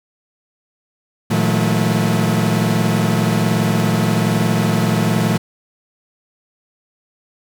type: tone cluster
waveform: 40% pulse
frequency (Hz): 115.2 / 160 / 181.2 / 218.2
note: A#2 / D#3 / F#3 / A3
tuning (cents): -20 / +49 / -36 / -14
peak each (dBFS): -19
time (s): 1.3-5.38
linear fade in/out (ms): 10
effects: none